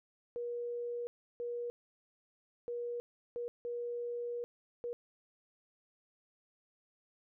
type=tone bursts at uneven times; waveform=sine; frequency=478.6 Hz; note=A#4; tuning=46 cents sharp; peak=-36 dBFS; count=6; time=0.36-1.07 / 1.4-1.7 / 2.68-3 / 3.36-3.48 / 3.65-4.44 / 4.84-4.93 s; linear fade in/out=0 ms; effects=none